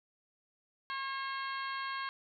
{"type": "harmonic tone with a mistuned harmonic", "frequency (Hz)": 540, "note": "C#5", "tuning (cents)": -45, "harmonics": [2, 3, 4, 5, 6, 7, 8], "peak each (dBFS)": [-38, -41, -46, -49, -48, -52, -48], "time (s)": [0.9, 2.09], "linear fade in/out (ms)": 0, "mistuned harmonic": 7, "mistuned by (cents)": 30, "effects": []}